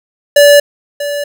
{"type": "tone with echo", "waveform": "square", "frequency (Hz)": 578, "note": "D5", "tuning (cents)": -28, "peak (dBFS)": -3, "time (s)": [0.36, 0.6], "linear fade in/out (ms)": 5, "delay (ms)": 640, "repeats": 1, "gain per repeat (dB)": -13, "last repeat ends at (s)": 1.24, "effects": []}